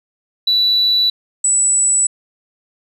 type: tone pair in turn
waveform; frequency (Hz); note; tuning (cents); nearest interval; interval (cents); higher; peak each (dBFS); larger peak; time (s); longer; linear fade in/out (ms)
sine; 3953 / 7906; B7 / B8; +1 / +1; octave; 1200; second; -10; neither; 0.47-1.1 / 1.44-2.07; neither; 5
effects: tanh soft clip ceiling -7 dBFS